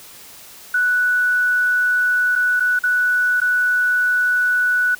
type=tone with dropouts; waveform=sine; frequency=1480 Hz; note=F#6; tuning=in tune; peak=-14 dBFS; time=0.74-4.95 s; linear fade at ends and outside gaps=5 ms; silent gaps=2.355-2.359 / 2.598-2.604 / 2.791-2.836 / 3.403-3.415 s; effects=white hiss -41 dBFS RMS until 4.99 s